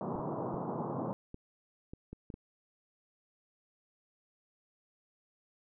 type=band-pass noise; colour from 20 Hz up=pink; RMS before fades=-37 dBFS; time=0.01-1.13 s; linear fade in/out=0 ms; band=120 to 1100 Hz; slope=48 dB/octave
type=clicks; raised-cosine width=3 ms; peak=-31 dBFS; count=8; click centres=0.156 / 0.194 / 0.542 / 1.344 / 1.935 / 2.13 / 2.302 / 2.341 s
effects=none